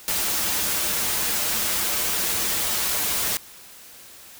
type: noise with comb filter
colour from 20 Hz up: white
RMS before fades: -24 dBFS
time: 0.08-3.37 s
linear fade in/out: 0 ms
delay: 7.5 ms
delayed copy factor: -0.5
effects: white hiss -45 dBFS RMS until 4.39 s